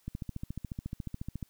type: click train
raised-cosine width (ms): 5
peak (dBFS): -24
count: 20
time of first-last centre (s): 0.08-1.428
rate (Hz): 14.1
effects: white hiss -68 dBFS RMS until 1.49 s